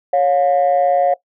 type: tone pair together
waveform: sine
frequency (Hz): 554.4 / 711.4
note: C#5 / F5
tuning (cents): 0 / +32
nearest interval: major third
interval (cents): 432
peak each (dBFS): -13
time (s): 0.13-1.14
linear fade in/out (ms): 5
effects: noise-tail reverb RT60 0.1 s tail -19 dB re dry + tanh soft clip ceiling -7 dBFS